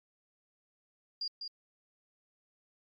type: tone with echo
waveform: sine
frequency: 4813 Hz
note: D8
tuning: 42 cents sharp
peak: -33 dBFS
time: 1.21-1.28 s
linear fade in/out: 5 ms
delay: 200 ms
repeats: 1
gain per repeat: -5 dB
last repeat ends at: 1.48 s
effects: MP3 48 kbps